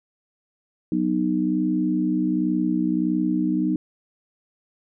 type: chord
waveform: sine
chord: B major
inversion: second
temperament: equal with one note detuned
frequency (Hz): 185 / 246.9 / 308.3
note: F#3 / B3 / D#4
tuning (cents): 0 / 0 / -16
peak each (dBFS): -25 / -25 / -22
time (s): 0.92-3.76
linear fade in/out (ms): 2
effects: none